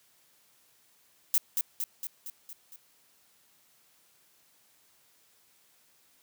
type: noise with echo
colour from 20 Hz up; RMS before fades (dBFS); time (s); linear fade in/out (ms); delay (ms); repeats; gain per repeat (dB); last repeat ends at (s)
violet; -24; 1.34-1.38; 0; 230; 6; -4; 2.76
effects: white hiss -65 dBFS RMS until 6.22 s + high-pass 80 Hz 12 dB/octave